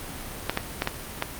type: clicks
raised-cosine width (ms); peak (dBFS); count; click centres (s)
0.3; -7; 5; 0.496 / 0.574 / 0.821 / 0.874 / 1.224
effects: pink hiss -37 dBFS RMS until 1.39 s + Opus 32 kbps